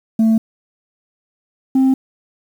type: tone pair in turn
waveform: sine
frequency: 222.7 / 264 Hz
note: A3 / C4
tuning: +21 / +16 cents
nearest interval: minor third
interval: 295 cents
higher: second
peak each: -7 dBFS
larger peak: neither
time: 0.19-0.38 / 1.75-1.94 s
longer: neither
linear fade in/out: 5 ms
effects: tanh soft clip ceiling -9 dBFS + 7-bit